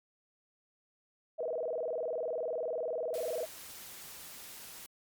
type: tone with vibrato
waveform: sine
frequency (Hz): 559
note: C#5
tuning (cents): +14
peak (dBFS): -32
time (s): 1.38-3.46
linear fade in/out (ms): 20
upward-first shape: square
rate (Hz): 20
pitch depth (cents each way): 230
type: noise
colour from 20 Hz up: white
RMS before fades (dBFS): -48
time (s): 3.14-4.86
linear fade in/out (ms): 0
effects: MP3 96 kbps